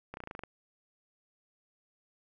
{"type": "slowing click train", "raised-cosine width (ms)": 0.5, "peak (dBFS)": -26, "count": 9, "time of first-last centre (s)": [0.14, 0.436], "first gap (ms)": 31, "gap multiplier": 1.05, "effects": []}